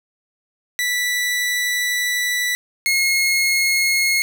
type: tone pair in turn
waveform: sawtooth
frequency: 1968 / 2162 Hz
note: B6 / C#7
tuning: -7 / -44 cents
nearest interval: major second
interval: 163 cents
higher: second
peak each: -15 / -12 dBFS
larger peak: second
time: 0.79-2.55 / 2.86-4.22 s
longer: first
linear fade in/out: 0 ms
effects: none